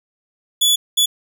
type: tone bursts at uneven times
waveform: sawtooth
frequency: 3432 Hz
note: A7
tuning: 44 cents flat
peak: -9 dBFS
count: 2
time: 0.61-0.76 / 0.97-1.06 s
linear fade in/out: 10 ms
effects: none